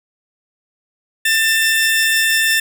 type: tone pair together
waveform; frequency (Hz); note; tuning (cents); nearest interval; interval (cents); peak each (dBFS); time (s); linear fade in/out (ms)
sawtooth; 1785.3 / 2675; A6 / E7; +25 / +25; perfect fifth; 700; -10 / -17; 1.25-2.6; 5
effects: none